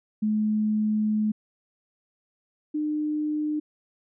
sine tone pair in turn, 213.8 / 302.4 Hz, A3 / D#4, -49 / -49 cents, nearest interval tritone, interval 600 cents, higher second, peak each -21 / -24 dBFS, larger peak first, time 0.22-1.32 / 2.74-3.6 s, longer first, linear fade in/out 10 ms, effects none

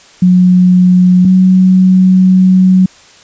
sine tone pair in turn, 181.5 / 185.96 Hz, F#3 / F#3, -33 / +9 cents, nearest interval unison, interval 42 cents, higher second, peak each -3 dBFS, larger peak neither, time 0.22-1.25 / 1.25-2.86 s, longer second, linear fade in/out 5 ms, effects white hiss -40 dBFS RMS until 3.23 s + resampled to 16000 Hz

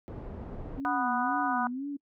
pink low-pass noise, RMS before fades -40 dBFS, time 0.08-0.8 s, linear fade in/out 0 ms, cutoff 630 Hz, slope 12 dB/octave
sine tone with vibrato, 261.6 Hz, C4, in tune, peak -32 dBFS, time 0.77-1.97 s, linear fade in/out 10 ms, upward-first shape sine, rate 2 Hz, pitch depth 160 cents each way
harmonic tone, 246.9 Hz, B3, in tune, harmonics 3 / 4 / 5 / 6, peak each -31 / -32 / -33 / -34 dBFS, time 0.85-1.67 s, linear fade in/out 0 ms
effects noise-tail reverb RT60 0.1 s tail -25 dB re dry

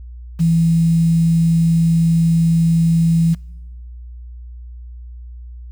sine tone with quantisation, 165.6 Hz, E3, 8 cents sharp, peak -11 dBFS, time 0.39-3.35 s, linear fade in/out 20 ms, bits 6, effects noise-tail reverb RT60 0.9 s tail -23 dB re dry + added 60 Hz sine -31 dBFS peak until 5.71 s

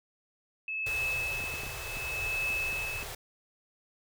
sine tone with tremolo, 2600 Hz, E7, 24 cents flat, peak -28 dBFS, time 0.68-3.03 s, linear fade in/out 2 ms, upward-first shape triangle, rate 0.69 Hz, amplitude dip 85%
pink band-stop noise, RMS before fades -40 dBFS, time 0.86-3.15 s, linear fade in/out 5 ms, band 140 to 370 Hz, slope 48 dB/octave
clicks, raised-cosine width 3 ms, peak -33 dBFS, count 9, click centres 1.405 / 1.44 / 1.54 / 1.635 / 1.666 / 1.97 / 2.505 / 2.728 / 3.028 s
effects none

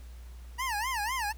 25% pulse tone with vibrato, 932.3 Hz, A#5, in tune, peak -26 dBFS, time 0.58-1.33 s, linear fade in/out 20 ms, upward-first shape sine, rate 4 Hz, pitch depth 230 cents each way, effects added 60 Hz sine -43 dBFS peak until 1.37 s + pink hiss -59 dBFS RMS until 1.37 s

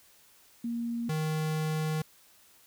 sine / square tone pair in turn, 234.5 / 156.08 Hz, A#3 / D#3, +11 / +6 cents, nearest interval perfect fifth, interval 705 cents, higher first, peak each -30 / -29 dBFS, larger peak second, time 0.64-1.09 / 1.09-2.02 s, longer second, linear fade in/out 5 ms, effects white hiss -60 dBFS RMS until 2.66 s

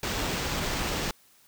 pink noise with sample-and-hold, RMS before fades -30 dBFS, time 0.03-1.11 s, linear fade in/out 2 ms, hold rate 11025 Hz, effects white hiss -60 dBFS RMS until 1.47 s

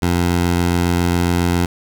15% pulse tone, 87.31 Hz, F2, in tune, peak -8 dBFS, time 0.02-1.66 s, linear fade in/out 5 ms, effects none

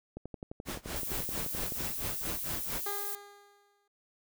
click train, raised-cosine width 2 ms, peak -27 dBFS, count 20, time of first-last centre 0.17-1.808 s, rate 11.6 Hz
pink noise with tremolo, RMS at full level -37 dBFS, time 0.65-2.82 s, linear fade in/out 50 ms, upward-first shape sine, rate 4.4 Hz, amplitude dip 95%
violet noise, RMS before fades -37 dBFS, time 0.96-3.15 s, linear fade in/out 0 ms
15% pulse tone with exponential decay, 405.9 Hz, G#4, 40 cents flat, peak -28 dBFS, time 2.86-3.88 s, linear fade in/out 5 ms, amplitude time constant 220 ms
effects none

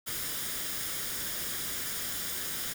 white noise with comb filter, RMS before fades -35 dBFS, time 0.06-2.74 s, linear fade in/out 20 ms, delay 0.58 ms, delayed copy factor +0.5, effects none

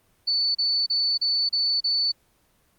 sine tone bursts, 4486 Hz, C#8, 20 cents sharp, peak -20 dBFS, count 6, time 0.27-2.12 s, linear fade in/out 10 ms, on 280 ms, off 34 ms, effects pink hiss -64 dBFS RMS until 2.78 s + Opus 24 kbps

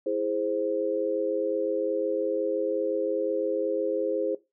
sine chord, E augmented, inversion none, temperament equal, 329.6 / 415.3 / 523.3 Hz, E4 / G#4 / B#4, 0 / 0 / 0 cents, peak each -31 / -29 / -28 dBFS, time 0.06-4.35 s, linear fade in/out 5 ms, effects noise-tail reverb RT60 0.2 s tail -17 dB re dry

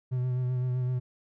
triangle tone with vibrato, 126.1 Hz, B2, 36 cents sharp, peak -24 dBFS, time 0.11-1 s, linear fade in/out 20 ms, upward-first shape sine, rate 7.8 Hz, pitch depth 25 cents each way, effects none

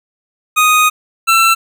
25% pulse tone pair in turn, 1244.5 / 1341 Hz, D#6 / E6, 0 / +29 cents, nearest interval minor second, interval 129 cents, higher second, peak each -4 dBFS, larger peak neither, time 0.56-0.9 / 1.27-1.55 s, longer first, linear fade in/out 20 ms, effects none

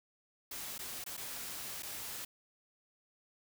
white noise with dropouts, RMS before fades -43 dBFS, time 0.51-2.25 s, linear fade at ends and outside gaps 5 ms, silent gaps 0.781-0.79 / 1.041-1.062 / 1.169-1.175 / 1.824-1.83 s, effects none

